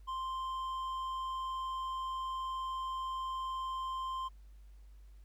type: tone with hard clipping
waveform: sine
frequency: 1046.5 Hz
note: C6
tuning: in tune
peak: -37 dBFS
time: 0.07-4.29 s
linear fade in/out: 20 ms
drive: 5 dB
effects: added 50 Hz sine -52 dBFS peak until 5.24 s + pink hiss -74 dBFS RMS until 5.24 s